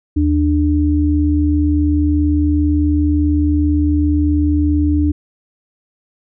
sine tone pair together, 78.6 / 296.6 Hz, D#2 / D4, +18 / +17 cents, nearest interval octave + major seventh, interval 2299 cents, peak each -14 dBFS, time 0.16-5.12 s, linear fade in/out 10 ms, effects none

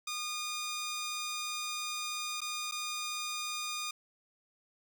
10% pulse tone with dropouts, 1221 Hz, D#6, 33 cents flat, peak -27 dBFS, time 0.07-3.91 s, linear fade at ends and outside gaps 5 ms, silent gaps 2.406-2.415 / 2.713-2.72 s, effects none

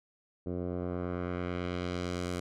10% pulse tone with low-pass filter sweep, 89 Hz, F2, 33 cents sharp, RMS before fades -35 dBFS, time 0.46-2.4 s, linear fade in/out 5 ms, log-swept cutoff 450 to 10000 Hz, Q 0.98, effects none

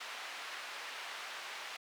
white band-pass noise, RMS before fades -45 dBFS, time 0-1.77 s, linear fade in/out 10 ms, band 750 to 2800 Hz, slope 12 dB/octave, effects none

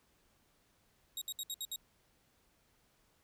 20% pulse tone bursts, 3789 Hz, A#7, 27 cents sharp, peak -32 dBFS, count 6, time 1.17-1.76 s, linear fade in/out 2 ms, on 45 ms, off 64 ms, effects pink hiss -72 dBFS RMS until 3.23 s

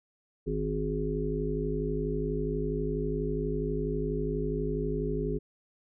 harmonic tone, 52.2 Hz, G#1, 10 cents sharp, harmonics 1 / 3 / 5 / 7 / 8, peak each -34 / -34 / -36 / -36 / -33 dBFS, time 0.46-5.39 s, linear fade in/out 20 ms, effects none

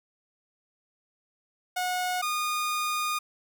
sawtooth tone pair in turn, 728 / 1224.3 Hz, F#5 / D#6, -28 / -28 cents, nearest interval major sixth, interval 900 cents, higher second, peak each -23 dBFS, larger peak neither, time 1.76-2.22 / 2.22-3.19 s, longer second, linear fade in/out 10 ms, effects none

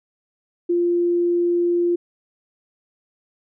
sine tone, 347.6 Hz, F4, 8 cents flat, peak -16 dBFS, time 0.69-1.96 s, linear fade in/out 10 ms, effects none

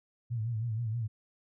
sine tone with vibrato, 113.8 Hz, A#2, 41 cents flat, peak -30 dBFS, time 0.3-1.08 s, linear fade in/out 20 ms, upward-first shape sine, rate 6.3 Hz, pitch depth 100 cents each way, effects none

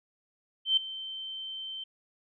sine tone with ADSR envelope, 3105 Hz, G7, 17 cents flat, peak -19 dBFS, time 0.65-1.84 s, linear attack 120 ms, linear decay 6 ms, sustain -17 dB, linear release 7 ms, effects none

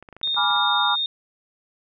clicks, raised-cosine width 0.5 ms, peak -27 dBFS, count 11, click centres 0.026 / 0.088 / 0.127 / 0.166 / 0.214 / 0.275 / 0.345 / 0.385 / 0.441 / 0.507 / 0.563 s
sine tone, 3675 Hz, A#7, 25 cents flat, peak -21 dBFS, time 0.23-1.06 s, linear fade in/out 2 ms
sine chord, G# diminished seventh, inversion none, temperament equal with one note detuned, 830.6 / 974.7 / 1174.7 / 1396.9 Hz, G#5 / B5 / D6 / F6, 0 / -23 / 0 / 0 cents, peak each -25 dBFS, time 0.36-0.96 s, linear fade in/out 20 ms
effects none

